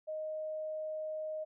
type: tone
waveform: sine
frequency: 622.3 Hz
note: D#5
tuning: in tune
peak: -36 dBFS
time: 0.07-1.45 s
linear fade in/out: 20 ms
effects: none